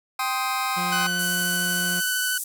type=chord; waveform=sawtooth; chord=C minor; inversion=second; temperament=just; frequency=784.9 / 1046.5 / 1255.8 Hz; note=G5 / C6 / Eb6; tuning=+2 / 0 / +16 cents; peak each=-24 dBFS; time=0.19-1.07 s; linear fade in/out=5 ms
type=tone; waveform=40% pulse; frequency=178 Hz; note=F3; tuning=33 cents sharp; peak=-29 dBFS; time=0.76-2.01 s; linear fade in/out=20 ms
type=tone with vibrato; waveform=sawtooth; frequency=1500 Hz; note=F#6; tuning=23 cents sharp; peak=-20 dBFS; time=0.92-2.38 s; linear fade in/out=5 ms; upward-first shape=sine; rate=13 Hz; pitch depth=9 cents each way
type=band-pass noise; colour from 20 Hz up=pink; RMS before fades=-31 dBFS; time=1.19-2.44 s; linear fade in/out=5 ms; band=7600 to 14000 Hz; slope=24 dB/octave
effects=none